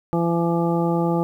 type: harmonic tone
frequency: 169.3 Hz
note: E3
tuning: 46 cents sharp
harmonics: 1 / 2 / 3 / 4 / 5 / 7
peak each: -21 / -23 / -26 / -31 / -27 / -33 dBFS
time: 0.13-1.23 s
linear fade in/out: 0 ms
effects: 9-bit